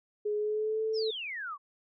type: tone with pitch glide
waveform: sine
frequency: 418.9 to 439.7 Hz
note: G#4 to A4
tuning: +15 to -1 cents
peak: -28 dBFS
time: 0.25-1.11 s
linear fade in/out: 10 ms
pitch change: +84 cents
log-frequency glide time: 0.36-0.82 s
type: exponential sweep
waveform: sine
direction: down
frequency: 5670 to 1084 Hz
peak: -35 dBFS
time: 0.93-1.58 s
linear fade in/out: 50 ms
effects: none